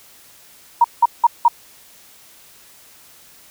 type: tone bursts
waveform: sine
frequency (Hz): 943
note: A#5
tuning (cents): +20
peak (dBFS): -7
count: 4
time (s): 0.81-1.482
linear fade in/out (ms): 5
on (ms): 33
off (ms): 180
effects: white hiss -47 dBFS RMS until 3.5 s